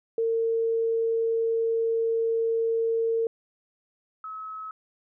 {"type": "tone pair in turn", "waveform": "sine", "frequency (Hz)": [455.1, 1287.2], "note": ["A#4", "E6"], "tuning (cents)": [-42, -42], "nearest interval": "octave + tritone", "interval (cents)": 1800, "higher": "second", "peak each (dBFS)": [-22, -34], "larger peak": "first", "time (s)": [[0.18, 3.27], [4.24, 4.71]], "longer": "first", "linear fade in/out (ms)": 2, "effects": []}